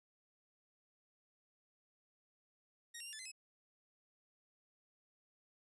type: tone with pitch steps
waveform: 10% pulse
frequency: 1877 / 2763 / 2801 / 1743 / 2053 / 2572 Hz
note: A#6 / F7 / F7 / A6 / C7 / E7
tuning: +11 / -19 / +4 / -17 / -33 / -43 cents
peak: -38 dBFS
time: 2.94-3.318 s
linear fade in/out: 10 ms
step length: 63 ms
effects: resampled to 24000 Hz